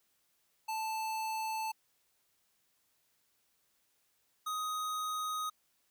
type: tone pair in turn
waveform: square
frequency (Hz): 880 / 1252.1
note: A5 / D#6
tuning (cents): 0 / +11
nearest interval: tritone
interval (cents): 611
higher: second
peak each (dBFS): -35 / -35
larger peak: neither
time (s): 0.68-1.72 / 4.46-5.5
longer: neither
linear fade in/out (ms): 10
effects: white hiss -75 dBFS RMS until 5.9 s

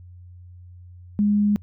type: tone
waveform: sine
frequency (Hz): 206.5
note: G#3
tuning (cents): -10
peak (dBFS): -16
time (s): 1.19-1.56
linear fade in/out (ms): 0
effects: noise-tail reverb RT60 0.1 s tail -26 dB re dry + added 89 Hz sine -41 dBFS peak until 1.62 s

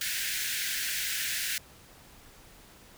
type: high-pass noise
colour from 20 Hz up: pink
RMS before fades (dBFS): -32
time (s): 0.01-1.58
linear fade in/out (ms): 2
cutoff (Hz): 1500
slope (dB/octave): 96
effects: pink hiss -54 dBFS RMS until 2.97 s

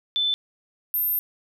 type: tone pair in turn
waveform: sine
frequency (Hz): 3520 / 13232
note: A7 / G#9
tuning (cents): 0 / -8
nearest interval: octave + major seventh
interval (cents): 2292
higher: second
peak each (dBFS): -20 / -21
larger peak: first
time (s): 0.16-0.34 / 0.94-1.19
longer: second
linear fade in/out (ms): 0
effects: none

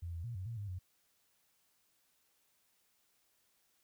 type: tone with pitch steps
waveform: sine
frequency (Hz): 85.4 / 83.9 / 118.4 / 93.2 / 116.1 / 102.2 / 91.3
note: F2 / E2 / A#2 / F#2 / A#2 / G#2 / F#2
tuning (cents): -38 / +31 / +27 / +13 / -7 / -27 / -23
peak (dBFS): -39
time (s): 0.02-0.79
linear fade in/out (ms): 10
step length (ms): 110
effects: white hiss -75 dBFS RMS until 3.83 s

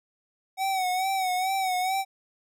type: tone with vibrato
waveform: square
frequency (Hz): 752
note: F#5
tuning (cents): +28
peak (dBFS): -25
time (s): 0.57-2.05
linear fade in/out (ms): 50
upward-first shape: sine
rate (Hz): 2.3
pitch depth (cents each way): 58
effects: none

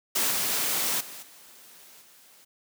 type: noise with level steps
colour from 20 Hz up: white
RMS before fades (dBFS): -25 / -27 / -42 / -51 / -55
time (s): 0.15-2.45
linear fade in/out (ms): 10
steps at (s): 0.3 / 1 / 1.22 / 2.01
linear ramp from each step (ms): 10
effects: high-pass 150 Hz 12 dB/octave

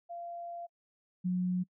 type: tone pair in turn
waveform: sine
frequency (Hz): 689 / 181.28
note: F5 / F#3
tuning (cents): -24 / -35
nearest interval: octave + major seventh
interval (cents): 2311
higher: first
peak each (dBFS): -39 / -28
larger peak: second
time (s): 0.09-0.67 / 1.24-1.64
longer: first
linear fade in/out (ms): 20
effects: noise-tail reverb RT60 0.1 s tail -26 dB re dry

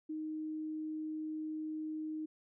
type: tone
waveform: sine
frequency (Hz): 311.1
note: D#4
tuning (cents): 0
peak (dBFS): -37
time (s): 0.09-2.26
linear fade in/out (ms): 10
effects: none

